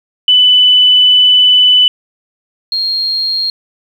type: tone pair in turn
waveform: sine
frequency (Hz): 2993 / 4233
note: F#7 / C8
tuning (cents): +19 / +19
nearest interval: tritone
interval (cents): 600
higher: second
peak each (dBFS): -4 / -12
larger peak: first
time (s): 0.28-1.88 / 2.72-3.5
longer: first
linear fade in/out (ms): 2
effects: 7-bit